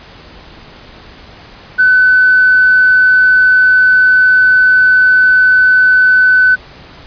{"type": "tone with tanh clipping", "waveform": "triangle", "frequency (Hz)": 1507, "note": "F#6", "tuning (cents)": 31, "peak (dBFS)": -4, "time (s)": [1.78, 6.56], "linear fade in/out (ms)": 20, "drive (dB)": 1, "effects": ["pink hiss -36 dBFS RMS until 7.06 s", "resampled to 11025 Hz"]}